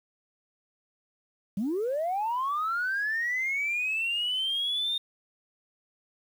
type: linear sweep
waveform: sine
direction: up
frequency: 180.8 to 3670 Hz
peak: -25 dBFS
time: 1.57-4.98 s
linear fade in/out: 5 ms
effects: tanh soft clip ceiling -23 dBFS + 9-bit